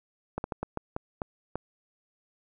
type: slowing click train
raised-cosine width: 1 ms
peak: -17 dBFS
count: 8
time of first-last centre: 0.38-1.556 s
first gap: 61 ms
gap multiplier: 1.33
effects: none